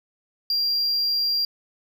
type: tone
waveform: triangle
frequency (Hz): 4761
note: D8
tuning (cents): +23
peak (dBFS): -19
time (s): 0.5-1.45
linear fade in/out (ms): 2
effects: none